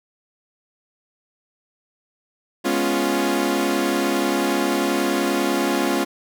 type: chord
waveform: sawtooth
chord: C# dominant seventh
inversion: second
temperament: equal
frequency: 207.7 / 246.9 / 277.2 / 349.2 Hz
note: G#3 / B3 / C#4 / E#4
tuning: 0 / 0 / 0 / 0 cents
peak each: -23 / -23 / -19 / -19 dBFS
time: 2.64-6.05 s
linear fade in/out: 20 ms
effects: none